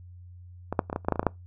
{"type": "clicks", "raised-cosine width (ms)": 1, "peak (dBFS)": [-15, -7, -20, -15, -14, -29, -9, -9, -20, -9, -18, -6], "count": 12, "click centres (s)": [0.726, 0.792, 0.899, 0.929, 0.961, 1.048, 1.085, 1.123, 1.158, 1.195, 1.23, 1.267], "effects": ["noise-tail reverb RT60 0.2 s tail -25 dB re dry", "added 89 Hz sine -44 dBFS peak until 1.46 s"]}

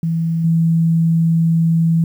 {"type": "tone with level steps", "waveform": "sine", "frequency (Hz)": 164.7, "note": "E3", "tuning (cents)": -1, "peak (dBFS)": [-15, -11], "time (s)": [0.03, 2.04], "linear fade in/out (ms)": 2, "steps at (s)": 0.44, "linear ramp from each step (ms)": 5, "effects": ["8-bit"]}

